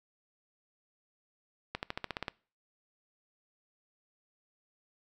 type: accelerating click train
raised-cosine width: 0.3 ms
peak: -18 dBFS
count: 9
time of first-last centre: 1.75-2.282 s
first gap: 79 ms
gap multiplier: 0.95
effects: noise-tail reverb RT60 0.4 s tail -23 dB re dry